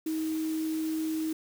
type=tone in noise; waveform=sine; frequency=316.6 Hz; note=D#4; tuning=30 cents sharp; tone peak=-28 dBFS; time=0.06-1.33 s; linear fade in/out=5 ms; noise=white; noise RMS=-45 dBFS; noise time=0.06-1.33 s; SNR=+14 dB; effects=none